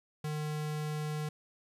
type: tone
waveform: square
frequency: 151.8 Hz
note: D#3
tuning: 42 cents flat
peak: -34 dBFS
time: 0.24-1.29 s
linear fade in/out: 5 ms
effects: resampled to 32000 Hz + 11-bit